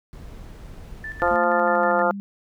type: noise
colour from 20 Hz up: brown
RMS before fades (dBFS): -39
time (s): 0.13-1.36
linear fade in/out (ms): 0
type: tone with tremolo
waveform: sine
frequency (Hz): 1760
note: A6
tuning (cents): 0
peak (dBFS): -30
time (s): 1.04-2.02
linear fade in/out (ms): 2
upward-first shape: square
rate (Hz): 6.3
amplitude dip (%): 70
type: harmonic tone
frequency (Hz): 174.61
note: F3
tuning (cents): 0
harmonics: 2 / 3 / 4 / 5 / 6 / 7 / 8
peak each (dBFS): -29 / -22 / -24 / -24 / -32 / -26 / -25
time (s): 1.22-2.11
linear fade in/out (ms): 0
type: tone with pitch glide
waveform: sine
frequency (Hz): 222.5 to 199.37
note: A3 to G3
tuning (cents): +20 to +30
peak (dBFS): -29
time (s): 1.31-2.2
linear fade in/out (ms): 0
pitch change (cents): -190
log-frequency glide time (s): 1.48-2.04
effects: none